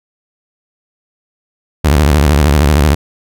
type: tone with vibrato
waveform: sawtooth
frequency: 73.5 Hz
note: D2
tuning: 2 cents sharp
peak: -3 dBFS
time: 1.84-2.95 s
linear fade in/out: 10 ms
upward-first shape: sine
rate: 13 Hz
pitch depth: 180 cents each way
effects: none